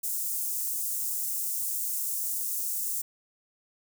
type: high-pass noise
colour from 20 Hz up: white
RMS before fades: -31 dBFS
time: 0.03-3.02 s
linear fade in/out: 10 ms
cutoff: 7100 Hz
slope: 24 dB/octave
effects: none